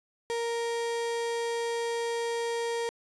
35% pulse tone, 466.2 Hz, A#4, in tune, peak -27 dBFS, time 0.3-2.89 s, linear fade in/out 0 ms, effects resampled to 22050 Hz

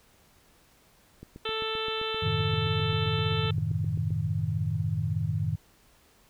click train, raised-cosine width 3 ms, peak -30 dBFS, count 23, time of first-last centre 1.23-4.106 s, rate 7.65 Hz
harmonic tone, 441.4 Hz, A4, 5 cents sharp, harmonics 1 / 2 / 3 / 4 / 5 / 6 / 7 / 8 / 9, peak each -33 / -41 / -36 / -43 / -46 / -38 / -37 / -37 / -42 dBFS, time 1.45-3.51 s, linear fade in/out 5 ms
sine chord, F# diminished seventh, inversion none, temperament equal with one note detuned, 92.5 / 108.74 / 130.81 / 155.56 Hz, F#2 / A2 / C3 / Eb3, 0 / -20 / 0 / 0 cents, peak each -32 / -30 / -36 / -30 dBFS, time 2.22-5.56 s, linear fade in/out 10 ms
effects pink hiss -61 dBFS RMS until 6.29 s

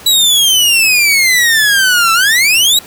sawtooth exponential two-way sweep, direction down then up, 3951 to 1318.5 to 3951 Hz, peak -4 dBFS, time 0.06-2.79 s, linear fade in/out 5 ms, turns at 2.13 s, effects pink hiss -34 dBFS RMS until 2.86 s + high-pass 80 Hz 12 dB/octave

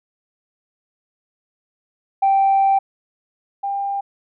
sine tone pair in turn, 782 / 796.6 Hz, G5 / G5, -4 / +28 cents, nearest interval unison, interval 32 cents, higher second, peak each -11 / -20 dBFS, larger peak first, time 2.22-2.79 / 3.63-4.01 s, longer first, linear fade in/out 10 ms, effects tanh soft clip ceiling -9 dBFS

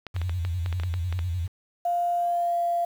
clicks, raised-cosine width 0.3 ms, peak -20 dBFS, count 12, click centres 0.067 / 0.164 / 0.216 / 0.295 / 0.45 / 0.661 / 0.727 / 0.799 / 0.835 / 0.94 / 1.126 / 1.191 s
sine tone with vibrato, 87.31 Hz, F2, in tune, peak -25 dBFS, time 0.14-1.48 s, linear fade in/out 20 ms, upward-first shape square, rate 10 Hz, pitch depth 92 cents each way
sine tone with pitch glide, 698.5 to 690.9 Hz, F5 to F5, 0 to -19 cents, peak -22 dBFS, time 1.85-2.85 s, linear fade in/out 5 ms, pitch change -19 cents, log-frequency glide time 2.16-2.56 s
effects 8-bit

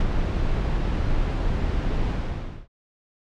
brown noise with ADSR envelope, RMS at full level -18 dBFS, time 0-2.68 s, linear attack 5 ms, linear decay 25 ms, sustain -5 dB, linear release 590 ms, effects low-pass 4000 Hz 12 dB/octave

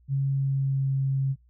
sine tone with pitch glide, 137 to 135.35 Hz, C#3 to C#3, -20 to -41 cents, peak -22 dBFS, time 0.08-1.36 s, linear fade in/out 50 ms, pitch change -21 cents, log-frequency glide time 0.27-0.93 s, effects noise-tail reverb RT60 0.2 s tail -25 dB re dry + added 60 Hz sine -56 dBFS peak until 1.49 s

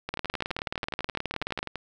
two click trains, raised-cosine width 0.3 ms, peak -13 / -16 dBFS, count 29 / 21, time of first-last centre 0.14-1.629 / 0.09-1.757 s, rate 18.8 / 12 Hz, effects none

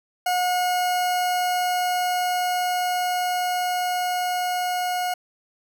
40% pulse tone with level ramp, 723 Hz, F#5, 40 cents flat, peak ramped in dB -19 to -22 dBFS, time 0.26-5.14 s, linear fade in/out 5 ms, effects none

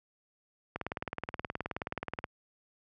click train, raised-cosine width 0.5 ms, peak -19 dBFS, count 29, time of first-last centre 0.76-2.241 s, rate 18.9 Hz, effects high-pass 60 Hz 12 dB/octave

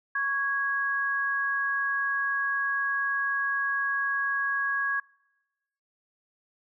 sine tone pair together, 1114.9 / 1654 Hz, C#6 / G#6, +10 / -8 cents, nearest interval perfect fifth, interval 682 cents, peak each -31 / -26 dBFS, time 0.15-5 s, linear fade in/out 5 ms, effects noise-tail reverb RT60 1.0 s tail -25 dB re dry

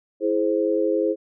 sine chord, E augmented, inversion none, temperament equal with one note detuned, 329.6 / 420.9 / 523.3 Hz, E4 / G#4 / B#4, 0 / +23 / 0 cents, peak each -23 dBFS, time 0.2-1.16 s, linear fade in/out 50 ms, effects none

